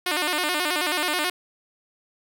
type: tone with vibrato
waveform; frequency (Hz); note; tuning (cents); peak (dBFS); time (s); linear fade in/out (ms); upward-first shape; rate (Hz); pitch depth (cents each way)
5% pulse; 329.6; E4; 0; -11; 0.06-1.3; 5; square; 9.3; 160
effects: none